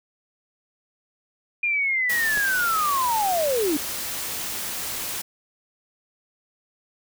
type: linear sweep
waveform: sine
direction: down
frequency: 2428 to 277.2 Hz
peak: -20 dBFS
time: 1.63-3.77 s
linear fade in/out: 5 ms
type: noise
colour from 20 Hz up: white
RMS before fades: -30 dBFS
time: 2.09-5.22 s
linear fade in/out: 10 ms
type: clicks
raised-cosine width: 1 ms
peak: -23 dBFS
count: 2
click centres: 2.372 / 2.377 s
effects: none